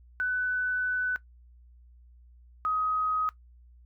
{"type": "tone pair in turn", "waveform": "sine", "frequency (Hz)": [1498, 1259.7], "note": ["F#6", "D#6"], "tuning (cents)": [21, 21], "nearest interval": "minor third", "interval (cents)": 300, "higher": "first", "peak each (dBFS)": -25, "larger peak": "neither", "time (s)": [[0.2, 1.16], [2.65, 3.29]], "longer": "first", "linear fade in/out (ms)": 0, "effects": ["noise-tail reverb RT60 0.1 s tail -17 dB re dry", "added 60 Hz sine -52 dBFS peak until 3.85 s"]}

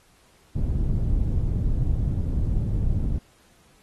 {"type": "low-pass noise", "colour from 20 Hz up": "pink", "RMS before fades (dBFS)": -23, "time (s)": [0.55, 3.19], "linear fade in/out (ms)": 10, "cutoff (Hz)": 140, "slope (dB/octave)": 12, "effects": ["pink hiss -59 dBFS RMS until 3.82 s", "AAC 32 kbps"]}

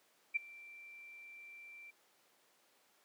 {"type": "tone with ADSR envelope", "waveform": "sine", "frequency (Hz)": 2349, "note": "D7", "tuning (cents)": 0, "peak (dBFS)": -28, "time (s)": [0.34, 1.91], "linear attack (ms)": 22, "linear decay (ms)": 13, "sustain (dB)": -23, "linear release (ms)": 12, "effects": ["pink hiss -70 dBFS RMS until 3.04 s", "high-pass 400 Hz 12 dB/octave"]}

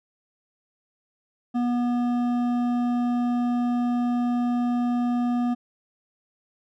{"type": "tone with hard clipping", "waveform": "triangle", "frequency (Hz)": 242.7, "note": "B3", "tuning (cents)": -30, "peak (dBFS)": -23, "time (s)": [1.54, 5.55], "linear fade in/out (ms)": 20, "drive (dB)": 13, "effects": []}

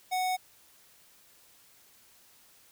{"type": "tone", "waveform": "square", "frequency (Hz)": 740, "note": "F#5", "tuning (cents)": 0, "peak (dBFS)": -28, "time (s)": [0.11, 0.37], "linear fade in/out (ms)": 20, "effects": ["white hiss -60 dBFS RMS until 2.71 s"]}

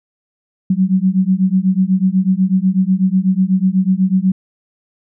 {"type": "beating tone pair", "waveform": "sine", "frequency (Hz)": [184, 192.1], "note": ["F#3", "G3"], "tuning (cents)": [-9, -35], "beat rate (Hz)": 8.1, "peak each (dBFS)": -14, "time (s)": [0.7, 4.32], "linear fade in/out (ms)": 5, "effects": []}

